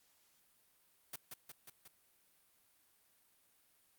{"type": "noise with echo", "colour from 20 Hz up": "white", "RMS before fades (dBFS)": -44, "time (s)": [1.13, 1.16], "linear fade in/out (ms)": 5, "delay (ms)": 180, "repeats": 4, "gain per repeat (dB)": -3, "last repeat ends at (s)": 1.88, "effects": ["white hiss -72 dBFS RMS until 3.98 s", "Opus 48 kbps"]}